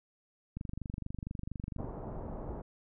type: click train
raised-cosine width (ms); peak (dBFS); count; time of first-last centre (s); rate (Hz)
5; -26; 32; 0.57-1.846; 24.3
type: low-pass noise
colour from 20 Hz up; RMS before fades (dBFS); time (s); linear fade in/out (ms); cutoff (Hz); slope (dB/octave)
pink; -41; 1.78-2.62; 10; 910; 24
effects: none